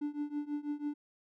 triangle tone with tremolo, 293.5 Hz, D4, 1 cent flat, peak -28 dBFS, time 0.01-0.94 s, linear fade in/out 10 ms, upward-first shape triangle, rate 6.1 Hz, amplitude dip 95%, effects tanh soft clip ceiling -25 dBFS

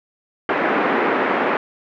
pink band-pass noise, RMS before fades -19 dBFS, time 0.49-1.57 s, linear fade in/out 2 ms, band 260 to 2100 Hz, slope 24 dB/octave, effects none

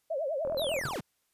sine tone with vibrato, 592 Hz, D5, 14 cents sharp, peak -29 dBFS, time 0.1-0.8 s, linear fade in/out 10 ms, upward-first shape triangle, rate 10 Hz, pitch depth 250 cents each way
click train, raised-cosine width 1 ms, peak -27 dBFS, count 22, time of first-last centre 0.45-0.958 s, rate 41.3 Hz
square linear sweep, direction down, 4186 to 70.7 Hz, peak -34 dBFS, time 0.57-1.01 s, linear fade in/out 10 ms
square tone with exponential decay, 135.3 Hz, C#3, 42 cents flat, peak -30 dBFS, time 0.85-0.93 s, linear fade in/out 2 ms, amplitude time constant 17 ms
effects white hiss -75 dBFS RMS until 1.33 s + resampled to 32000 Hz

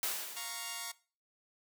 white noise with exponential decay, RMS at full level -33 dBFS, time 0.03-0.95 s, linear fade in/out 1 ms, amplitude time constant 200 ms
5% pulse chord, Bb minor, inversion second, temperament equal, 698.5 / 932.3 / 1108.7 Hz, F5 / Bb5 / Db6, 0 / 0 / 0 cents, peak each -34 / -31 / -31 dBFS, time 0.36-0.92 s, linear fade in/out 10 ms
effects noise-tail reverb RT60 0.4 s tail -21 dB re dry + high-pass 400 Hz 12 dB/octave

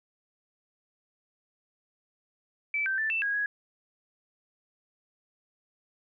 sine tone with pitch steps, 2314 / 1556 / 1764 / 2664 / 1643 / 1665 Hz, D7 / G6 / A6 / E7 / G#6 / G#6, -26 / -13 / +4 / +18 / -19 / +4 cents, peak -26 dBFS, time 2.74-3.46 s, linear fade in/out 2 ms, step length 120 ms, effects none

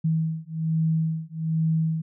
sine beating tone pair, 160 / 161.2 Hz, D#3 / E3, +49 / -38 cents, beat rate 1.2 Hz, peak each -25 dBFS, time 0.04-2.02 s, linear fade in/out 10 ms, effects none

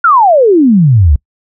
sine exponential sweep, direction down, 1445 to 65.41 Hz, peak -3 dBFS, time 0.04-1.16 s, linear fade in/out 5 ms, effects noise-tail reverb RT60 0.1 s tail -26 dB re dry

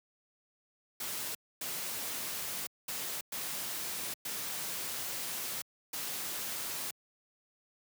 white noise bursts at uneven times, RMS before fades -38 dBFS, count 6, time 1-1.35 / 1.61-2.67 / 2.88-3.21 / 3.32-4.14 / 4.25-5.62 / 5.93-6.91 s, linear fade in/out 5 ms, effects high-pass 100 Hz 12 dB/octave

